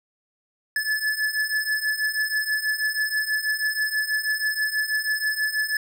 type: beating tone pair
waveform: square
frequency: 1723 / 1729.2 Hz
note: A6 / A6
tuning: -37 / -31 cents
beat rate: 6.2 Hz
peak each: -28 / -25 dBFS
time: 0.76-5.77 s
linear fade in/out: 2 ms
effects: none